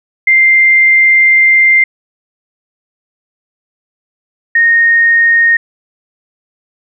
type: tone pair in turn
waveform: sine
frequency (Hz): 2094 / 1853.3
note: C7 / A#6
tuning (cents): +1 / -11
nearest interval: major second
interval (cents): 212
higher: first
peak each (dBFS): -4 / -5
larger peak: first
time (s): 0.27-1.84 / 4.55-5.57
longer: first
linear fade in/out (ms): 5
effects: none